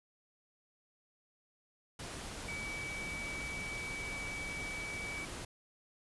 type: tone in noise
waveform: sine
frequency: 2287 Hz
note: D7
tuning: 47 cents flat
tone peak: -40 dBFS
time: 2.48-5.25 s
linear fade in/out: 5 ms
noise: pink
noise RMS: -44 dBFS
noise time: 1.99-5.45 s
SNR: +1 dB
effects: resampled to 24000 Hz